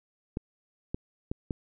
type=clicks; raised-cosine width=3 ms; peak=-18 dBFS; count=4; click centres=0.371 / 0.945 / 1.315 / 1.508 s; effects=none